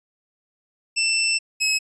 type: tone pair in turn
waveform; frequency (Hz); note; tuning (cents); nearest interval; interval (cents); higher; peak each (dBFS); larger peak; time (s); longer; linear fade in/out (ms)
20% pulse; 2672 / 2569; E7 / E7; +23 / -45; minor second; 68; first; -14; neither; 0.96-1.39 / 1.6-1.79; first; 20
effects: resampled to 22050 Hz